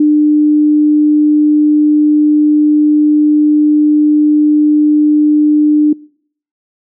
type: tone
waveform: sine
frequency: 300 Hz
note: D4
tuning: 37 cents sharp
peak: -5 dBFS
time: 0-5.93 s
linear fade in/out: 5 ms
effects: noise-tail reverb RT60 0.6 s tail -25 dB re dry